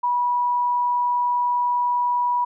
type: tone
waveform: sine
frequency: 975 Hz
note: B5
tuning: 23 cents flat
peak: -18 dBFS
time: 0.03-2.45 s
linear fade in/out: 10 ms
effects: none